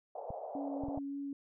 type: band-pass noise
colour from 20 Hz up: white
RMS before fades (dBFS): -43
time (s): 0.15-0.99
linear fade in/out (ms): 5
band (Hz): 510 to 770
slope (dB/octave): 48
type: clicks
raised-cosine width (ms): 5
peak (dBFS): -32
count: 4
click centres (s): 0.305 / 0.837 / 0.885 / 0.976
type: tone with vibrato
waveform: sine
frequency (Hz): 280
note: C#4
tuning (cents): +18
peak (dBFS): -37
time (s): 0.55-1.33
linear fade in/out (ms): 2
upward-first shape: sine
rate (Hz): 3.5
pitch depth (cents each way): 9
effects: none

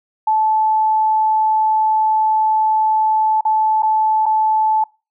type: tone with dropouts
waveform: sine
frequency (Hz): 870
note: A5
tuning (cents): -20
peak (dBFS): -12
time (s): 0.27-4.84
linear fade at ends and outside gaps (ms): 5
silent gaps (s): 3.41-3.451 / 3.823-3.83 / 4.258-4.262
effects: noise-tail reverb RT60 0.3 s tail -24 dB re dry

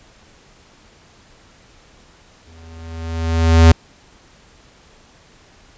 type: tone with exponential growth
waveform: square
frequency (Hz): 82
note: E2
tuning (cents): -9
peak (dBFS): -4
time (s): 2.47-3.72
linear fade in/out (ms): 5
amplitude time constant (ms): 270
effects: pink hiss -49 dBFS RMS until 5.77 s + resampled to 16000 Hz

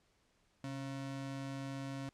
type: ring-modulated tone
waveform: square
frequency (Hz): 203.4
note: G#3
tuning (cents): -36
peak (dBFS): -38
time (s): 0.64-2.09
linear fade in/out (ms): 0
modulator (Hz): 71.2
effects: pink hiss -74 dBFS RMS until 2.13 s + low-pass 8000 Hz 12 dB/octave

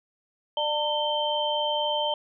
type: tone cluster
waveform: sine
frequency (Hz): 596 / 901 / 3118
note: D5 / A5 / G7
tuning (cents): +25 / +41 / -10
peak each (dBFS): -28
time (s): 0.57-2.14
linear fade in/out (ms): 2
effects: none

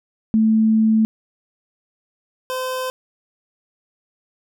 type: tone pair in turn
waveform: sine / 25% pulse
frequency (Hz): 220 / 513.7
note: A3 / C5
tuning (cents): 0 / -32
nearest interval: octave + minor third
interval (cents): 1468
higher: second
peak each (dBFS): -12 / -19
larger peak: first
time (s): 0.34-1.05 / 2.5-2.9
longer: first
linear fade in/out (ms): 0
effects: none

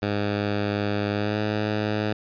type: tone with pitch glide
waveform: 10% pulse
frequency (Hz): 102.8 to 106.06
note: G#2 to G#2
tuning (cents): -17 to +37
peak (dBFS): -15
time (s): 0.02-2.13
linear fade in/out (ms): 5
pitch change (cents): +54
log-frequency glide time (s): 1.13-1.39
effects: resampled to 11025 Hz

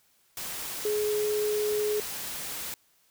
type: tone in noise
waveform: sine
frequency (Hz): 421.4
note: G#4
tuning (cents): +25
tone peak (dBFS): -25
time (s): 0.85-2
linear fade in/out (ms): 2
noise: white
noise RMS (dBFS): -36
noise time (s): 0.37-2.74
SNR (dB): +8
effects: white hiss -66 dBFS RMS until 3.1 s

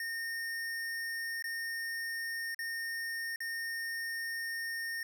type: tone with dropouts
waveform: square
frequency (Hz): 1833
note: A#6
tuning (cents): -30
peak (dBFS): -36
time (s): 0-5.03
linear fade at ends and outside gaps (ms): 2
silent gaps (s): 1.424-1.441 / 2.546-2.59 / 3.36-3.404
effects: none

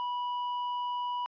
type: tone with hard clipping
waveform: sine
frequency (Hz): 980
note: B5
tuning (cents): -14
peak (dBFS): -32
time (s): 0-1.26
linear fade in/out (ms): 0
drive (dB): 5
effects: resampled to 11025 Hz

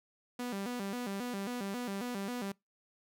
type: tone with vibrato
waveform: sawtooth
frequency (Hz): 220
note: A3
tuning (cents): 0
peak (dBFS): -32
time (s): 0.39-2.52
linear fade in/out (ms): 5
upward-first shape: square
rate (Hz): 3.7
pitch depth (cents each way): 190
effects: noise-tail reverb RT60 0.2 s tail -25 dB re dry

